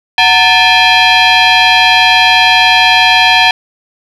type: tone with frequency modulation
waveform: sine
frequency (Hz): 740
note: F#5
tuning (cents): 0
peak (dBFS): -3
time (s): 0.18-3.51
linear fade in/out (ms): 2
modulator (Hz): 829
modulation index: 3.9
effects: tanh soft clip ceiling 0 dBFS + 7-bit